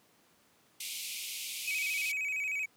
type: band-pass noise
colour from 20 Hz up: pink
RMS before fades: -40 dBFS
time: 0.8-2.12 s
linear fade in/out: 5 ms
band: 2200 to 15000 Hz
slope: 96 dB/octave
type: tone with vibrato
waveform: triangle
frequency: 2400 Hz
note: D7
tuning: 37 cents sharp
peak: -30 dBFS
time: 1.67-2.66 s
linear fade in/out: 10 ms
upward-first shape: square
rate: 13 Hz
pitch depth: 93 cents each way
effects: pink hiss -66 dBFS RMS until 2.76 s + high-pass 150 Hz 12 dB/octave